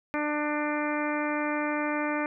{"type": "harmonic tone", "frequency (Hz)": 297.9, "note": "D4", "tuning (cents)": 25, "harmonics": [1, 2, 3, 4, 5, 6, 7, 8], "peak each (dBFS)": [-30, -33, -35, -36, -37, -38, -38, -39], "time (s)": [0.14, 2.26], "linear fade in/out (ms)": 0, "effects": []}